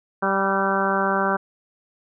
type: harmonic tone with a mistuned harmonic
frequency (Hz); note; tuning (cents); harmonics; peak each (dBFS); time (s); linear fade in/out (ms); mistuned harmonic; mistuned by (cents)
195.1; G3; -8; 1 / 2 / 3 / 4 / 5 / 6 / 7 / 8; -27 / -27 / -27 / -27 / -27 / -27 / -27 / -27; 0.22-1.37; 10; 8; -25
effects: none